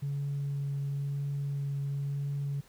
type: tone with vibrato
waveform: sine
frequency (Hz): 140.8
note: C#3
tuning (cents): +27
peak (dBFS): -29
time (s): 0.02-2.61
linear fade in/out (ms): 10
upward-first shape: triangle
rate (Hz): 0.98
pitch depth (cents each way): 11
effects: tanh soft clip ceiling -27 dBFS + pink hiss -60 dBFS RMS until 2.68 s